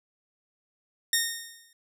10% pulse tone with exponential decay, 1844 Hz, A#6, 19 cents flat, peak -11 dBFS, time 1.13-1.73 s, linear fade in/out 2 ms, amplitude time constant 130 ms, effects none

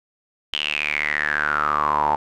sawtooth tone with band-pass filter sweep, 74.6 Hz, D2, 28 cents sharp, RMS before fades -22 dBFS, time 0.53-2.16 s, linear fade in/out 5 ms, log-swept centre 3100 to 860 Hz, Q 9.9, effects none

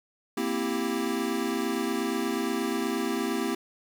square chord, C dominant seventh, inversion third, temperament equal, 233.1 / 261.6 / 329.6 / 392 Hz, Bb3 / C4 / E4 / G4, 0 / 0 / 0 / 0 cents, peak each -33 dBFS, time 0.37-3.55 s, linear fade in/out 5 ms, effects 10-bit

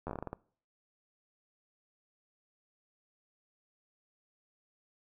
slowing click train, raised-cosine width 1 ms, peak -24 dBFS, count 10, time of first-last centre 0.07-0.33 s, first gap 11 ms, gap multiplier 1.23, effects noise-tail reverb RT60 0.5 s tail -22 dB re dry

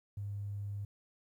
triangle tone, 101.4 Hz, G#2, 41 cents flat, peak -33 dBFS, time 0.17-0.85 s, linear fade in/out 5 ms, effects tanh soft clip ceiling -35 dBFS + 12-bit

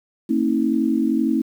sine tone cluster, 227.3 / 269.3 / 320.1 Hz, A#3 / C#4 / D#4, -43 / -50 / +49 cents, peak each -21 dBFS, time 0.29-1.42 s, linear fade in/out 10 ms, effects 8-bit

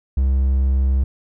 triangle tone, 66.4 Hz, C2, 26 cents sharp, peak -12 dBFS, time 0.17-1.04 s, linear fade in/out 5 ms, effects none

